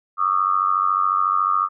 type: tone with amplitude modulation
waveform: sine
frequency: 1221 Hz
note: D#6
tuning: 33 cents flat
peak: -12 dBFS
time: 0.17-1.69 s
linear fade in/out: 50 ms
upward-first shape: sine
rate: 94 Hz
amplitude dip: 100%
effects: none